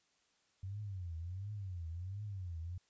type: tone with vibrato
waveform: sine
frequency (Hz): 92.5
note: F#2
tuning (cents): 0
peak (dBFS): -40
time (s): 0.63-2.78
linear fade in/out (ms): 5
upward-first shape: triangle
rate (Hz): 1.4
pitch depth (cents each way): 250
effects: white hiss -75 dBFS RMS until 2.89 s + resampled to 16000 Hz